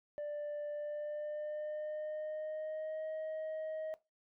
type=tone with pitch glide; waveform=sine; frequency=590 to 628.7 Hz; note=D5 to D#5; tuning=+8 to +18 cents; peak=-35 dBFS; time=0.18-3.94 s; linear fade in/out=0 ms; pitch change=+110 cents; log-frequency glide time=0.7-3.05 s; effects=noise-tail reverb RT60 0.2 s tail -19 dB re dry + tanh soft clip ceiling -37 dBFS